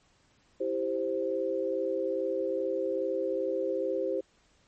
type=chord; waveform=sine; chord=C major; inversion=first; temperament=equal; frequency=329.6 / 392 / 523.3 Hz; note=E4 / G4 / C5; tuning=0 / 0 / 0 cents; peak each=-35 / -32 / -30 dBFS; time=0.6-4.21 s; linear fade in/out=10 ms; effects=pink hiss -66 dBFS RMS until 4.67 s + MP3 32 kbps